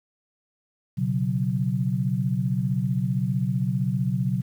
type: chord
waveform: sine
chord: B suspended second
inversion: none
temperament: just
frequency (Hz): 123.47 / 138.9 / 185.21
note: B2 / C#3 / F#3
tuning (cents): 0 / +4 / +2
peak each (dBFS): -26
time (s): 0.97-4.42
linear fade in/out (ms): 20
effects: 9-bit